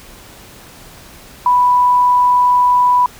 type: tone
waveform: sine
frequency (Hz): 987.8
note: B5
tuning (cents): 0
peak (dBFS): -8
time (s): 1.46-3.06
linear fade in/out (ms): 2
effects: pink hiss -39 dBFS RMS until 3.19 s